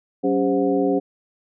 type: tone cluster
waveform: sine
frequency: 190.2 / 280.2 / 402.6 / 520 / 727 Hz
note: F#3 / C#4 / G4 / C5 / F#5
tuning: +48 / +19 / +46 / -11 / -31 cents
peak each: -28 / -20 / -22 / -24 / -28 dBFS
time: 0.23-1 s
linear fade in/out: 20 ms
effects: none